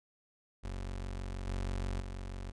30% pulse tone with level steps, 46.25 Hz, F#1, in tune, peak -35 / -31 / -37 dBFS, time 0.63-2.52 s, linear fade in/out 20 ms, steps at 1.47 / 2 s, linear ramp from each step 10 ms, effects resampled to 22050 Hz

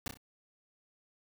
pink noise with echo, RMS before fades -36 dBFS, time 0.06-0.08 s, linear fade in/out 2 ms, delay 31 ms, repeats 3, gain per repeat -7 dB, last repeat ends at 0.173 s, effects none

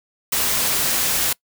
white noise, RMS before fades -20 dBFS, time 0.32-1.33 s, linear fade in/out 5 ms, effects noise-tail reverb RT60 0.1 s tail -24 dB re dry

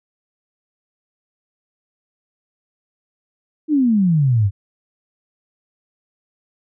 sine exponential sweep, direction down, 318.3 to 93.7 Hz, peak -12 dBFS, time 3.68-4.51 s, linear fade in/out 50 ms, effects none

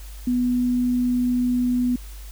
sine tone, 246.9 Hz, B3, in tune, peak -18 dBFS, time 0.27-1.96 s, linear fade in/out 5 ms, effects added 50 Hz sine -35 dBFS peak until 2.31 s + white hiss -47 dBFS RMS until 2.31 s

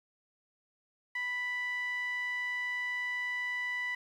sawtooth tone with band-pass filter, 988 Hz, B5, in tune, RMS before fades -35 dBFS, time 1.15-3.95 s, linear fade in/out 5 ms, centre 2000 Hz, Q 5.7, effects 11-bit

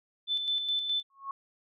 sine tone with tremolo, 3520 Hz, A7, in tune, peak -26 dBFS, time 0.27-1.03 s, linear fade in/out 50 ms, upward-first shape square, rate 4.8 Hz, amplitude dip 45%
sine tone with exponential growth, 1096 Hz, C#6, 20 cents flat, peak -30 dBFS, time 1.1-1.31 s, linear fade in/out 2 ms, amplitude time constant 45 ms
effects none

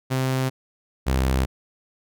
sawtooth tone pair in turn, 130.81 / 65.41 Hz, C3 / C2, 0 / 0 cents, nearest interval octave, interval 1200 cents, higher first, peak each -17 / -15 dBFS, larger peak second, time 0.1-0.5 / 1.06-1.46 s, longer neither, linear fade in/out 20 ms, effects none

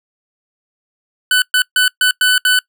25% pulse tone bursts at uneven times, 1499 Hz, F#6, 22 cents sharp, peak -6 dBFS, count 6, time 1.31-1.42 / 1.54-1.62 / 1.76-1.88 / 2.01-2.11 / 2.21-2.38 / 2.45-2.59 s, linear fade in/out 2 ms, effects noise-tail reverb RT60 0.1 s tail -24 dB re dry

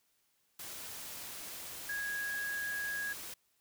sine tone in noise, 1653 Hz, G#6, 9 cents flat, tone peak -35 dBFS, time 1.89-3.13 s, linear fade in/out 5 ms, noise white, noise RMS -45 dBFS, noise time 0.59-3.34 s, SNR +7 dB, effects white hiss -75 dBFS RMS until 3.6 s

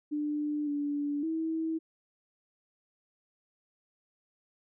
sine tone with pitch steps, 297.2 / 289.5 / 322.4 Hz, D4 / D4 / E4, +21 / -25 / -38 cents, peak -29 dBFS, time 0.11-1.79 s, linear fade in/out 20 ms, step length 560 ms, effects none

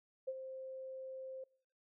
sine tone with ADSR envelope, 525 Hz, C5, 6 cents sharp, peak -35 dBFS, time 0.27-1.44 s, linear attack 14 ms, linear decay 44 ms, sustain -9 dB, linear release 5 ms, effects noise-tail reverb RT60 0.6 s tail -25 dB re dry

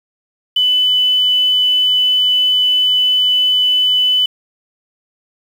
sine tone with quantisation, 2999 Hz, F#7, 23 cents sharp, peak -10 dBFS, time 0.56-4.26 s, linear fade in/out 5 ms, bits 6, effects none

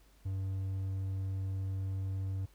triangle tone, 95.9 Hz, G2, 37 cents flat, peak -31 dBFS, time 0.25-2.46 s, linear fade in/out 10 ms, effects added 50 Hz sine -61 dBFS peak until 2.54 s + pink hiss -67 dBFS RMS until 2.54 s

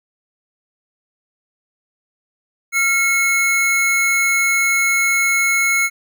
square tone pair together, 1375 / 2183 Hz, F6 / C#7, -27 / -27 cents, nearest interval minor sixth, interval 800 cents, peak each -24 / -15 dBFS, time 2.72-5.9 s, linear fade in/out 50 ms, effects none

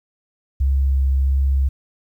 sine tone with vibrato, 67.5 Hz, C#2, 45 cents flat, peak -14 dBFS, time 0.6-1.69 s, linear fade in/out 10 ms, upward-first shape sine, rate 1.5 Hz, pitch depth 11 cents each way, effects 9-bit

